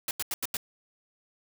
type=noise bursts; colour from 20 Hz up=white; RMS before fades=-31 dBFS; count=5; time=0.08-0.57 s; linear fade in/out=2 ms; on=30 ms; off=85 ms; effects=none